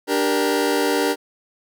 sawtooth chord, G minor, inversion second, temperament just, 294 / 392 / 470.4 Hz, D4 / G4 / Bb4, +2 / 0 / +16 cents, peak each -18 dBFS, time 0.07-1.16 s, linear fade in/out 50 ms, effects none

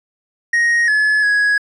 triangle tone with pitch steps, 1874 / 1710 / 1668 Hz, A#6 / A6 / G#6, +9 / -50 / +7 cents, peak -10 dBFS, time 0.53-1.58 s, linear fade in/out 5 ms, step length 350 ms, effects resampled to 24000 Hz

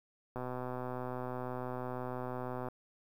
click train, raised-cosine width 1 ms, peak -26 dBFS, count 294, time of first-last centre 0.36-2.685 s, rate 126 Hz, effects 10-bit

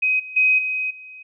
sine tone with level steps, 2520 Hz, D#7, 21 cents sharp, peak -16 / -32 / -13 / -21 / -37 dBFS, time 0.02-1.23 s, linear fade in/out 10 ms, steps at 0.19 / 0.36 / 0.58 / 0.9 s, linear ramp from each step 10 ms, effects none

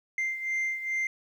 sine beating tone pair, 2090 / 2092.4 Hz, C7 / C7, -2 / -1 cents, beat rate 2.4 Hz, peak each -27 / -32 dBFS, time 0.18-1.07 s, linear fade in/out 2 ms, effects tanh soft clip ceiling -25 dBFS + 10-bit

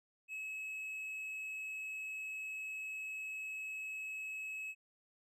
triangle tone, 2576 Hz, E7, 41 cents flat, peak -39 dBFS, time 0.28-4.75 s, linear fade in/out 50 ms, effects none

